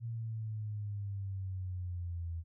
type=exponential sweep; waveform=sine; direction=down; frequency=116.9 to 82.41 Hz; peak=-36 dBFS; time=0-2.44 s; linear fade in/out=50 ms; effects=none